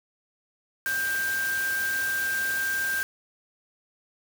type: tone in noise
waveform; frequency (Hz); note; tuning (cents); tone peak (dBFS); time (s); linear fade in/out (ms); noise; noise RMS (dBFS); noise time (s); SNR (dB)
sine; 1575; G6; +8; -25; 0.86-3.03; 0; white; -35; 0.86-3.03; +7
effects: none